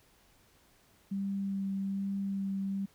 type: tone with vibrato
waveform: sine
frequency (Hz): 196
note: G3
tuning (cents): 0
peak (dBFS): -31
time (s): 1.11-2.86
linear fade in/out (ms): 10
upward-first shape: sine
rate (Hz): 1.2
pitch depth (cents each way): 11
effects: pink hiss -65 dBFS RMS until 2.94 s

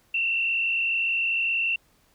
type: tone with frequency modulation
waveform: sine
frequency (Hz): 2711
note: E7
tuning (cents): +48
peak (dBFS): -22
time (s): 0.14-1.76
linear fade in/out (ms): 5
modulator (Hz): 47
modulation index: 1.3
effects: pink hiss -63 dBFS RMS until 2.14 s

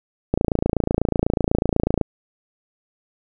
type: click train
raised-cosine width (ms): 2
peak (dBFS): -4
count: 48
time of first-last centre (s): 0.34-2.013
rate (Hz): 28.1
effects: none

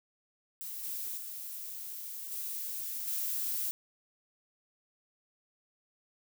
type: noise with level steps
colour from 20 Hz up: violet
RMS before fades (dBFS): -41 / -38 / -42 / -38 / -34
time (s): 0.61-3.71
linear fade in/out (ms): 0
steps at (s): 0.83 / 1.17 / 2.31 / 3.07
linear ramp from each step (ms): 10
effects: none

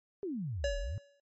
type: exponential two-way sweep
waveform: sine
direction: down then up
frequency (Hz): 419 to 36.71 to 114.6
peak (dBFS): -34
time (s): 0.23-0.98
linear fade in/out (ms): 0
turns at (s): 0.78
type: tone with exponential decay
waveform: square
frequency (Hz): 567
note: C#5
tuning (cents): +39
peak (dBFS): -30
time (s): 0.64-1.2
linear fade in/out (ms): 2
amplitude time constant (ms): 120
effects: MP3 32 kbps

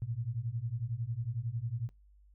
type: beating tone pair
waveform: sine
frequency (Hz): 110.7 / 121.7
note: A2 / B2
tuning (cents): +11 / -25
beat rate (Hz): 11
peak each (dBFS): -37 / -36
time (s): 0.02-1.89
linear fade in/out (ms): 0
effects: noise-tail reverb RT60 0.2 s tail -22 dB re dry + added 50 Hz sine -58 dBFS peak until 2.34 s

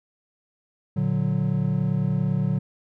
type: chord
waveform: triangle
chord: Bb augmented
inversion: none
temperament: equal with one note detuned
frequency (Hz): 116.54 / 146.83 / 184.36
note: Bb2 / D3 / F#3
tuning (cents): 0 / 0 / -6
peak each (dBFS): -25 / -22 / -23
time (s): 0.96-2.59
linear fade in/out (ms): 10
effects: none

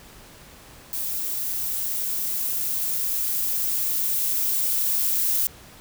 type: noise with level ramp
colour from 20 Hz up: violet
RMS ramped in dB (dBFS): -28 to -22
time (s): 0.93-5.47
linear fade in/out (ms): 0
effects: pink hiss -47 dBFS RMS until 5.8 s

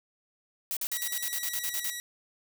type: noise bursts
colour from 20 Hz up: blue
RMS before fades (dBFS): -32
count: 12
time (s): 0.71-1.9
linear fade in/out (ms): 0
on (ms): 57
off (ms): 46
type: tone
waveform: 10% pulse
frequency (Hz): 1930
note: B6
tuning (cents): -40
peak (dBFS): -26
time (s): 0.92-2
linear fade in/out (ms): 0
effects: none

